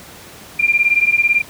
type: beating tone pair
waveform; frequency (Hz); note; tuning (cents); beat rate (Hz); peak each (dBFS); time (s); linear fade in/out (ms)
sine; 2378 / 2396; D7 / D7; +21 / +34; 18; -15 / -14; 0.59-1.42; 10
effects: pink hiss -38 dBFS RMS until 1.49 s + high-pass 80 Hz 12 dB/octave